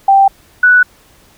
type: tone pair in turn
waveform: sine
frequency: 784 / 1480 Hz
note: G5 / F#6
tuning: 0 / 0 cents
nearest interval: major seventh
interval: 1100 cents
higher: second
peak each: -4 dBFS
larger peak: neither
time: 0.08-0.28 / 0.63-0.83 s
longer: neither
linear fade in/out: 5 ms
effects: pink hiss -47 dBFS RMS until 1.37 s